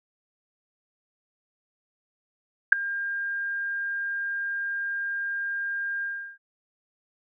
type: tone with ADSR envelope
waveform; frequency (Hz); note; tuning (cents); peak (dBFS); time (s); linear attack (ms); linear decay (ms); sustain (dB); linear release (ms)
sine; 1605; G6; +40; -5; 2.72-6.38; 7; 3; -22; 350
effects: none